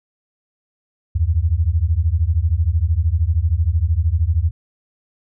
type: beating tone pair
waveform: sine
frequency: 75.9 / 88.9 Hz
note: D#2 / F2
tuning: -42 / +31 cents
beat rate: 13 Hz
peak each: -17 dBFS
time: 1.15-4.51 s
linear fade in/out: 10 ms
effects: none